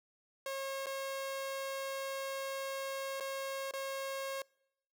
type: tone with dropouts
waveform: sawtooth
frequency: 542 Hz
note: C#5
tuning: 39 cents flat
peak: -33 dBFS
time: 0.46-4.42 s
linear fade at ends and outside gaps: 2 ms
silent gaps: 0.86-0.867 / 3.2-3.206 / 3.711-3.736 s
effects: noise-tail reverb RT60 0.8 s tail -26 dB re dry